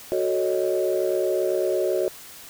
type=chord; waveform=sine; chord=D# half-diminished seventh; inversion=first; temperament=equal; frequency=370 / 440 / 554.4 / 622.3 Hz; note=F#4 / A4 / C#5 / D#5; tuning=0 / 0 / 0 / 0 cents; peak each=-23 / -28 / -26 / -26 dBFS; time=0.12-2.08 s; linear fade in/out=0 ms; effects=tanh soft clip ceiling -12 dBFS + white hiss -43 dBFS RMS until 2.49 s